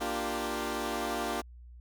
15% pulse chord, G minor seventh, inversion first, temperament equal with one note detuned, 233.1 / 296.9 / 349.2 / 392 Hz, Bb3 / D4 / F4 / G4, 0 / +19 / 0 / 0 cents, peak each -31 dBFS, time 0-1.42 s, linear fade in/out 20 ms, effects added 60 Hz sine -47 dBFS peak until 1.8 s

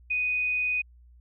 sine tone, 2489 Hz, D#7, in tune, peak -24 dBFS, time 0.1-0.82 s, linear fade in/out 10 ms, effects added 60 Hz sine -51 dBFS peak until 1.2 s

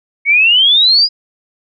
sine exponential sweep, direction up, 2194 to 4978 Hz, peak -6 dBFS, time 0.25-1.09 s, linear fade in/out 50 ms, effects none

